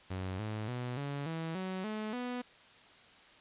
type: tone with pitch steps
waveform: sawtooth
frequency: 93.6 / 107.52 / 123.51 / 141.87 / 162.97 / 187.2 / 215 / 247 Hz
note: F#2 / A2 / B2 / C#3 / E3 / F#3 / A3 / B3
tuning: +20 / -39 / +1 / +40 / -19 / +20 / -40 / 0 cents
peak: -32 dBFS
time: 0.1-2.42 s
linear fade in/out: 10 ms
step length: 290 ms
effects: white hiss -58 dBFS RMS until 3.4 s + resampled to 8000 Hz